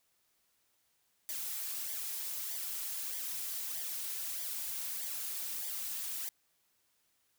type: noise with flanger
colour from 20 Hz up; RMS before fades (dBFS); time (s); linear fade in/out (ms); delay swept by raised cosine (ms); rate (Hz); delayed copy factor
blue; -39; 1.29-6.29; 0; 0.73 to 4.13; 1.6; -0.6
effects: white hiss -75 dBFS RMS until 7.38 s